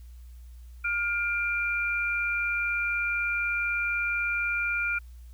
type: tone pair together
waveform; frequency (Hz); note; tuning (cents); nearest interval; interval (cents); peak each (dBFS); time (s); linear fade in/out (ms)
sine; 1414 / 2378; F6 / D7; +21 / +21; major sixth; 900; -28; 0.84-4.99; 10
effects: added 60 Hz sine -43 dBFS peak until 5.33 s + white hiss -65 dBFS RMS until 5.33 s